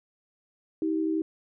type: tone pair together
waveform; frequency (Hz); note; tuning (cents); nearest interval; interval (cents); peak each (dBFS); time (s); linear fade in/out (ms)
sine; 318.1 / 390; D#4 / G4; +38 / -9; major third; 353; -25 / -32; 0.82-1.22; 2
effects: none